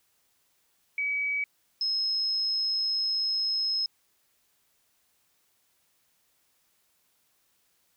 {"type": "tone pair in turn", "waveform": "sine", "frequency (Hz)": [2277, 5161], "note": ["C#7", "E8"], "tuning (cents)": [46, -38], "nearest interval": "octave + major second", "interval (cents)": 1416, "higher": "second", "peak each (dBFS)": [-26, -25], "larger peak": "second", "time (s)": [[0.98, 1.44], [1.81, 3.86]], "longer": "second", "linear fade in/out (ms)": 2, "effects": ["white hiss -70 dBFS RMS until 7.96 s"]}